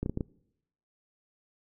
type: clicks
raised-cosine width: 3 ms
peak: -18 dBFS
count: 5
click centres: 0.03 / 0.061 / 0.096 / 0.174 / 0.208 s
effects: noise-tail reverb RT60 0.8 s tail -23 dB re dry